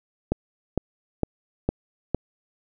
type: click train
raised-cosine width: 2 ms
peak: -8 dBFS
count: 5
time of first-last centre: 0.32-2.146 s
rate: 2.19 Hz
effects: none